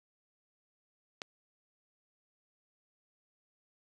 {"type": "click", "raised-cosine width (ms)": 0.2, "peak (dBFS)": -21, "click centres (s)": 1.218, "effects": ["high-pass 100 Hz 12 dB/octave", "8-bit"]}